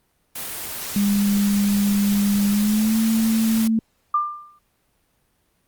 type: noise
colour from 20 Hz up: white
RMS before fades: -30 dBFS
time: 0.35-3.68 s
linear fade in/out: 10 ms
type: tone with pitch glide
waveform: sine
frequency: 202.5 to 223.4 Hz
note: G#3 to A3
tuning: -43 to +27 cents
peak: -16 dBFS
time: 0.96-3.79 s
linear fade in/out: 2 ms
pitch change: +170 cents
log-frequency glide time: 2.48-2.99 s
type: tone with exponential decay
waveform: sine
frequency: 1193 Hz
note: D6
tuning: 27 cents sharp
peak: -14 dBFS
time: 4.14-4.59 s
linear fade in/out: 5 ms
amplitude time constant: 97 ms
effects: pink hiss -66 dBFS RMS until 5.67 s + Opus 32 kbps